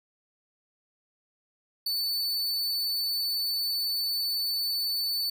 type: tone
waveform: 45% pulse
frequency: 4494 Hz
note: C#8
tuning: 23 cents sharp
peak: -26 dBFS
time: 1.86-5.3 s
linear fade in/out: 5 ms
effects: none